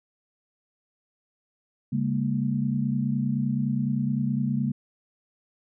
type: tone cluster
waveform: sine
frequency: 138.7 / 202.8 / 232.5 Hz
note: C#3 / G#3 / A#3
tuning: +1 / -41 / -4 cents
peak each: -27 / -28 / -27 dBFS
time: 1.92-4.72 s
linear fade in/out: 10 ms
effects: none